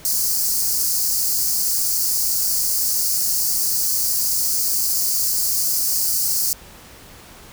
white high-pass noise, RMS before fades -20 dBFS, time 0.05-6.53 s, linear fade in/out 0 ms, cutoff 4400 Hz, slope 96 dB/octave, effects pink hiss -43 dBFS RMS until 7.52 s

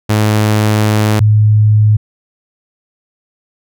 sawtooth / sine tone pair in turn, 106.7 / 106.7 Hz, G#2 / G#2, +47 / +47 cents, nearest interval unison, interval 0 cents, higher neither, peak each -5 dBFS, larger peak neither, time 0.09-1.2 / 1.2-1.97 s, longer first, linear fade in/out 10 ms, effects none

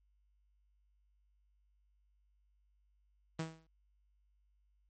sawtooth tone with exponential decay, 161.3 Hz, E3, 37 cents flat, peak -30 dBFS, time 3.39-3.67 s, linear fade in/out 5 ms, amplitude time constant 60 ms, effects added 50 Hz sine -70 dBFS peak until 4.89 s + MP3 32 kbps

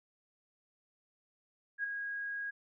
sine tone with ADSR envelope, 1642 Hz, G#6, 20 cents flat, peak -30 dBFS, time 1.78-2.51 s, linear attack 58 ms, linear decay 9 ms, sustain -6 dB, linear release 14 ms, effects none

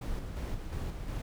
brown noise with tremolo, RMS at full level -35 dBFS, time 0.01-1.22 s, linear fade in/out 10 ms, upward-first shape square, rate 2.8 Hz, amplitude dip 40%, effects none

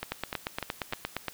two click trains, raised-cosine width 0.3 ms, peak -14 / -16 dBFS, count 11 / 4, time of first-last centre 0.12-1.283 / 0.03-0.926 s, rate 8.6 / 3.35 Hz, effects white hiss -51 dBFS RMS until 1.33 s

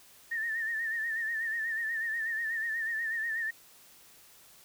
sine tone with vibrato, 1809 Hz, A6, 48 cents sharp, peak -30 dBFS, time 0.31-3.51 s, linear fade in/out 10 ms, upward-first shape sine, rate 8.2 Hz, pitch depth 64 cents each way, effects white hiss -57 dBFS RMS until 4.64 s

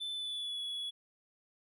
triangle tone with pitch glide, 3520 to 3384 Hz, A7 to G#7, 0 to +32 cents, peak -35 dBFS, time 0-0.91 s, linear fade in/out 20 ms, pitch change -68 cents, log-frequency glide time 0.13-0.6 s, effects none

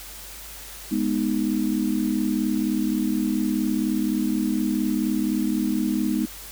sine chord, G# minor, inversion none, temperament equal, 207.7 / 246.9 / 311.1 Hz, G#3 / B3 / D#4, 0 / 0 / 0 cents, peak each -25 dBFS, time 0.91-6.26 s, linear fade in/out 10 ms, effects added 50 Hz sine -45 dBFS peak until 6.51 s + white hiss -40 dBFS RMS until 6.51 s

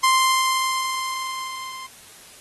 sawtooth tone with level ramp, 1046 Hz, C6, 1 cent flat, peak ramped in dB -10 to -31 dBFS, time 0.03-1.87 s, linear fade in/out 10 ms, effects white hiss -46 dBFS RMS until 2.4 s + AAC 32 kbps

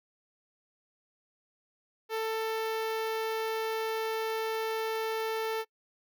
sawtooth tone with notch filter, 443.9 Hz, A4, 15 cents sharp, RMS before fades -32 dBFS, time 2.09-5.65 s, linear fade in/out 50 ms, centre 7900 Hz, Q 0.96, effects noise-tail reverb RT60 0.1 s tail -24 dB re dry

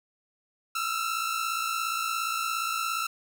sawtooth tone pair together, 1306 / 1363.2 Hz, E6 / F6, -17 / -42 cents, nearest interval minor second, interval 75 cents, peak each -27 dBFS, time 0.75-3.07 s, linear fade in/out 5 ms, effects none

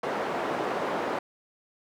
white band-pass noise, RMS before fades -30 dBFS, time 0.03-1.19 s, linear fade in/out 5 ms, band 290 to 820 Hz, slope 12 dB/octave, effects none

